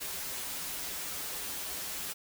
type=noise with comb filter; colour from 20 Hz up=white; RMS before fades=-38 dBFS; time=0-2.14 s; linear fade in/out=20 ms; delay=8.8 ms; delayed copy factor=-0.75; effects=none